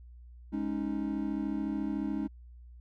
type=chord; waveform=triangle; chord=Ab suspended fourth; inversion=none; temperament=equal; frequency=207.7 / 277.2 / 311.1 Hz; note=Ab3 / Db4 / Eb4; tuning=0 / 0 / 0 cents; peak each=-33 dBFS; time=0.52-2.28 s; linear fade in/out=20 ms; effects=added 60 Hz sine -48 dBFS peak until 2.8 s